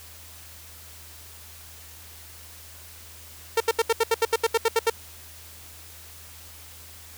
sawtooth tone bursts, 455.2 Hz, A#4, 41 cents flat, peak -14 dBFS, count 13, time 3.57-4.9 s, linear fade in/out 5 ms, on 34 ms, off 74 ms, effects added 81 Hz sine -49 dBFS peak until 7.17 s + white hiss -46 dBFS RMS until 7.17 s

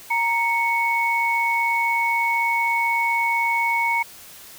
sine tone pair together, 932.3 / 2216 Hz, A#5 / C#7, 0 / -1 cents, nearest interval octave + minor third, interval 1499 cents, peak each -21 dBFS, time 0.1-4.03 s, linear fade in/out 10 ms, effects white hiss -43 dBFS RMS until 4.58 s

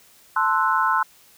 sine chord, F# half-diminished seventh, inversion first, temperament equal, 880 / 1046.5 / 1318.5 / 1480 Hz, A5 / C6 / E6 / F#6, 0 / 0 / 0 / 0 cents, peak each -24 / -21 / -23 / -24 dBFS, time 0.36-1.03 s, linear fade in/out 5 ms, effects white hiss -53 dBFS RMS until 1.37 s

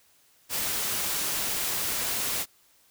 white noise, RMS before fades -29 dBFS, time 0.49-2.46 s, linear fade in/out 50 ms, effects white hiss -62 dBFS RMS until 2.9 s

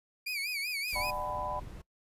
30% pulse tone with vibrato, 2349 Hz, D7, in tune, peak -30 dBFS, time 0.26-1.11 s, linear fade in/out 10 ms, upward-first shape sine, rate 5.2 Hz, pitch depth 120 cents each way
violet noise with exponential decay, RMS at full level -41 dBFS, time 0.88-1.67 s, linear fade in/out 0 ms, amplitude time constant 170 ms
brown noise, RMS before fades -44 dBFS, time 0.92-1.82 s, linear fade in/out 10 ms
sine chord, G# half-diminished seventh, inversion second, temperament just, 598 / 747.5 / 830.6 / 996.7 Hz, D5 / F#5 / G#5 / B5, +31 / +17 / 0 / +16 cents, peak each -39 / -40 / -42 / -36 dBFS, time 0.95-1.6 s, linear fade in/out 10 ms
effects noise-tail reverb RT60 0.1 s tail -21 dB re dry + resampled to 32000 Hz

